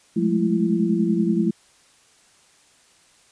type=tone cluster; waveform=sine; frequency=178.2 / 207.9 / 218.4 / 335.8 Hz; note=F3 / G#3 / A3 / E4; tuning=+35 / +2 / -13 / +32 cents; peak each=-23 dBFS; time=0.16-1.51 s; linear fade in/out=10 ms; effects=white hiss -56 dBFS RMS until 3.31 s + resampled to 22050 Hz